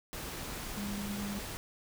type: tone in noise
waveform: sine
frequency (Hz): 203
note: G#3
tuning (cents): -39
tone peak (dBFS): -36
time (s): 0.77-1.39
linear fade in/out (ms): 0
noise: pink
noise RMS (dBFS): -41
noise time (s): 0.13-1.57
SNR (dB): +2
effects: none